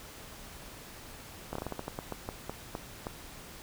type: slowing click train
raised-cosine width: 1 ms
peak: -21 dBFS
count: 14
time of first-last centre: 1.53-3.069 s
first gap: 24 ms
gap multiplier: 1.24
effects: pink hiss -48 dBFS RMS until 3.62 s